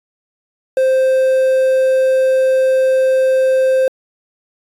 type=tone with quantisation; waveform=triangle; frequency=523.3 Hz; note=C5; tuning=in tune; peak=-8 dBFS; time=0.77-3.88 s; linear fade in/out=2 ms; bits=6; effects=resampled to 32000 Hz